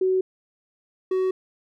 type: tone pair in turn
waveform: sine / triangle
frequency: 374.5 / 374.5 Hz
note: F#4 / F#4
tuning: +21 / +21 cents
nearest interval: unison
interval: 0 cents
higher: neither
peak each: -18 dBFS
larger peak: neither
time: 0.01-0.21 / 1.11-1.31 s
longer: neither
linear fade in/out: 5 ms
effects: none